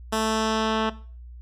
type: tone with low-pass filter sweep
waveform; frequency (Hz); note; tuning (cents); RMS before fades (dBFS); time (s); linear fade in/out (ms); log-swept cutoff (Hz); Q
10% pulse; 220; A3; 0; -24; 0.12-0.9; 10; 11000 to 2800; 1.1
effects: noise-tail reverb RT60 0.4 s tail -17 dB re dry + added 60 Hz sine -39 dBFS peak until 1.41 s